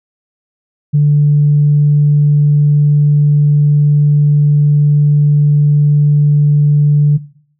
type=tone; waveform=sine; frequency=146.83 Hz; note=D3; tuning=in tune; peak=-5 dBFS; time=0.93-7.18 s; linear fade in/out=20 ms; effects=noise-tail reverb RT60 0.6 s tail -19 dB re dry + tanh soft clip ceiling -1 dBFS